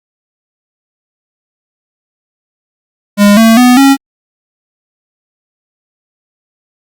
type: tone with pitch steps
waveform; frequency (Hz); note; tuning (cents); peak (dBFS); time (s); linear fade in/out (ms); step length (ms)
square; 204.1 / 225.2 / 248.4 / 274; G#3 / A3 / B3 / C#4; -30 / +40 / +10 / -20; -3; 3.17-3.97; 50; 200
effects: Opus 48 kbps